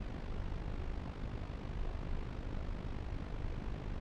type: noise with amplitude modulation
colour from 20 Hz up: brown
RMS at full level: -37 dBFS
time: 0-4 s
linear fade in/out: 10 ms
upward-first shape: sine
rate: 50.3 Hz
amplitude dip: 65%
effects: low-pass 4000 Hz 12 dB/octave